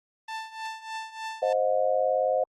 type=tone with tremolo; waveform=sawtooth; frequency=886 Hz; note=A5; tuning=12 cents sharp; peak=-27 dBFS; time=0.28-1.53 s; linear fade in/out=5 ms; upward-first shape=triangle; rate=3.3 Hz; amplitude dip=85%
type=chord; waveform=sine; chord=C diminished; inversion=none; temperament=equal with one note detuned; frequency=523.3 / 622.3 / 721 Hz; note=C5 / Eb5 / Gb5; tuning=0 / 0 / -45 cents; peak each=-25 / -26 / -28 dBFS; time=1.42-2.44 s; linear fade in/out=5 ms
effects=low-pass 6000 Hz 12 dB/octave + Opus 32 kbps